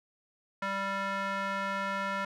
square tone with band-pass filter, 196 Hz, G3, in tune, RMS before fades -33 dBFS, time 0.62-2.25 s, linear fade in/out 5 ms, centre 1400 Hz, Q 1.7, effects none

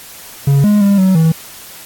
triangle tone with pitch steps, 139.4 / 207.8 / 200.3 / 188.5 / 161.7 Hz, C#3 / G#3 / G3 / F#3 / E3, +10 / +1 / +38 / +32 / -33 cents, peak -5 dBFS, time 0.47-1.32 s, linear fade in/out 5 ms, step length 170 ms, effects white hiss -34 dBFS RMS until 1.85 s + AAC 64 kbps

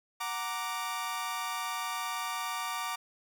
sawtooth chord, Gb augmented, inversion none, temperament equal, 740 / 932.3 / 1174.7 Hz, Gb5 / Bb5 / D6, 0 / 0 / 0 cents, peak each -37 / -34 / -32 dBFS, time 0.2-2.96 s, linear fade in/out 10 ms, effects none

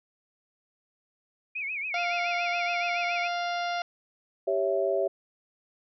sine tone with vibrato, 2361 Hz, D7, 9 cents sharp, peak -30 dBFS, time 1.55-3.28 s, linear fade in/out 10 ms, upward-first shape sine, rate 7.1 Hz, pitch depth 150 cents each way
harmonic tone, 698.5 Hz, F5, in tune, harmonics 1 / 2 / 3 / 4 / 5 / 6 / 7 / 8, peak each -29 / -35 / -39 / -41 / -43 / -45 / -46 / -47 dBFS, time 1.94-3.82 s, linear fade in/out 2 ms
sine chord, C# diminished, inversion second, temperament equal, 392 / 554.4 / 659.3 Hz, G4 / C#5 / E5, 0 / 0 / 0 cents, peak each -28 dBFS, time 4.47-5.08 s, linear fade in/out 10 ms
effects none

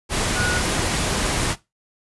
sine tone in noise, 1457 Hz, F#6, 27 cents flat, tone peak -23 dBFS, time 0.34-0.61 s, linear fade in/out 50 ms, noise pink, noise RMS -22 dBFS, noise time 0.09-1.56 s, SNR -4 dB, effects noise-tail reverb RT60 0.2 s tail -17 dB re dry + resampled to 24000 Hz

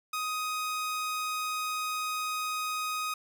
sawtooth tone, 1252 Hz, D#6, 10 cents sharp, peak -27 dBFS, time 0.13-3.14 s, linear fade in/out 5 ms, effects none

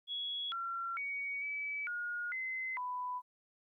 sine tone with pitch steps, 3351 / 1365 / 2247 / 2294 / 1435 / 2053 / 995 Hz, G#7 / F6 / C#7 / D7 / F6 / C7 / B5, +15 / -40 / +23 / -41 / +47 / -33 / +13 cents, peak -36 dBFS, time 0.07-3.22 s, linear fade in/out 50 ms, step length 450 ms, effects 13-bit

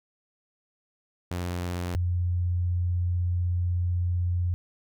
sawtooth / sine tone pair in turn, 88.4 / 88.4 Hz, F2 / F2, +22 / +22 cents, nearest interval unison, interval 0 cents, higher neither, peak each -25 / -23 dBFS, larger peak second, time 1.31-1.95 / 1.95-4.54 s, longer second, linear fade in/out 0 ms, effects none

